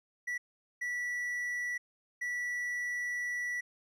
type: tone bursts at uneven times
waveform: triangle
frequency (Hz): 1950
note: B6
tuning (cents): -23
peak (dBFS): -31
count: 3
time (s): 0.27-0.38 / 0.81-1.78 / 2.21-3.61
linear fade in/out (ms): 10
effects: none